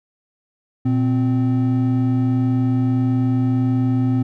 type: tone pair together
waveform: triangle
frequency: 120 / 258.4 Hz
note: B2 / C4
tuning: -49 / -21 cents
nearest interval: octave + minor second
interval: 1328 cents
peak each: -16 dBFS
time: 0.85-4.23 s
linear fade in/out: 10 ms
effects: none

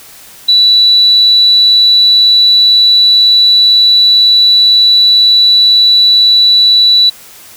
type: tone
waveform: sine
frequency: 3951 Hz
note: B7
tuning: in tune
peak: -3 dBFS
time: 0.48-7.1 s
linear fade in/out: 10 ms
effects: white hiss -35 dBFS RMS until 7.56 s

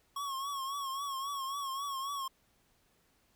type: tone with vibrato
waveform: square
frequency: 1100 Hz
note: C#6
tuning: 14 cents flat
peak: -36 dBFS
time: 0.16-2.28 s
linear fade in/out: 5 ms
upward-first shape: triangle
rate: 3.7 Hz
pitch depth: 77 cents each way
effects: pink hiss -71 dBFS RMS until 3.35 s

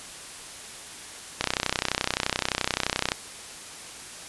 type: click train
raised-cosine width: 0.2 ms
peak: -5 dBFS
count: 55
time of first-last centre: 1.41-3.119 s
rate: 31.6 Hz
effects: white hiss -41 dBFS RMS until 4.28 s + resampled to 24000 Hz

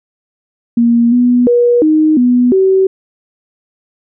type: tone with pitch steps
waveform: sine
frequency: 235.1 / 245.2 / 481.4 / 310.4 / 246.4 / 381.6 Hz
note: A#3 / B3 / B4 / D#4 / B3 / G4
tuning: +15 / -12 / -44 / -4 / -4 / -47 cents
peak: -6 dBFS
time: 0.77-2.87 s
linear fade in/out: 5 ms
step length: 350 ms
effects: none

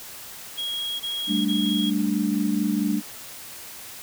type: tone bursts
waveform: triangle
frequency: 3292 Hz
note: G#7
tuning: 16 cents flat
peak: -25 dBFS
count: 3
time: 0.57-1.908 s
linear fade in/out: 20 ms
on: 430 ms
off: 24 ms
type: chord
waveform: sine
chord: G suspended second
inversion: none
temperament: just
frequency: 196 / 220.5 / 294 Hz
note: G3 / A3 / D4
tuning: 0 / +4 / +2 cents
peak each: -25 dBFS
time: 1.27-3.02 s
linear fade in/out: 50 ms
effects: white hiss -40 dBFS RMS until 4.02 s

